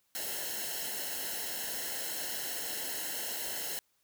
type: noise with comb filter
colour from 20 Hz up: white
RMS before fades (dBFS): -37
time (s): 0.15-3.79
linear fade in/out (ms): 0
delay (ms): 0.84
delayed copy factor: -0.8
effects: white hiss -74 dBFS RMS until 4.03 s